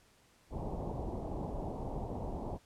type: low-pass noise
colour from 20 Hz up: pink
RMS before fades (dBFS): -39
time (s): 0.5-2.59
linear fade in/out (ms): 50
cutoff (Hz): 930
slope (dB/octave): 48
effects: pink hiss -66 dBFS RMS until 2.65 s + low-pass 11000 Hz 12 dB/octave